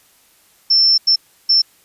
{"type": "tone bursts at uneven times", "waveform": "sine", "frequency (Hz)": 5360, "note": "E8", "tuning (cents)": 28, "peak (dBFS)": -9, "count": 3, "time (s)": [[0.7, 0.98], [1.07, 1.16], [1.49, 1.62]], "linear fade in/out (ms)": 10, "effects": ["white hiss -53 dBFS RMS until 1.84 s", "resampled to 32000 Hz"]}